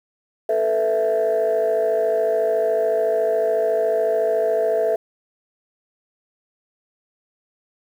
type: chord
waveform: sine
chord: A suspended second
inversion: none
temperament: equal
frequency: 440 / 493.9 / 659.3 Hz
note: A4 / B4 / E5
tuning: 0 / 0 / 0 cents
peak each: -20 / -23 / -18 dBFS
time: 0.49-4.96 s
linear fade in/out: 5 ms
effects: tanh soft clip ceiling -12 dBFS + 8-bit